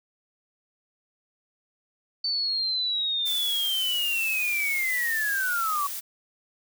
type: linear sweep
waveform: sine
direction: down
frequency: 4547 to 1114 Hz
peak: -24 dBFS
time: 2.24-5.87 s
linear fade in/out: 5 ms
type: noise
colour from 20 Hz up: blue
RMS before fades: -34 dBFS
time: 3.25-6.01 s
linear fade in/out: 20 ms
effects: none